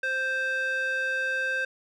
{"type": "tone with band-pass filter", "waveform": "square", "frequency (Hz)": 523.3, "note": "C5", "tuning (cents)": 0, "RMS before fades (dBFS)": -28, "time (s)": [0.03, 1.65], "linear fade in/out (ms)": 5, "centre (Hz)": 1800, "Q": 3.9, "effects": []}